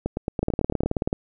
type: two click trains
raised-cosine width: 2 ms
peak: -11 / -9 dBFS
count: 8 / 14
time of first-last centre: 0.06-0.834 / 0.43-1.129 s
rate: 9.04 / 18.6 Hz
effects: none